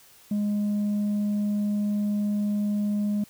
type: tone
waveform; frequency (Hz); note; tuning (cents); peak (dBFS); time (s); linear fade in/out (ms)
sine; 206.8; G#3; -7; -20; 0.31-3.24; 5
effects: tanh soft clip ceiling -22 dBFS + white hiss -54 dBFS RMS until 3.29 s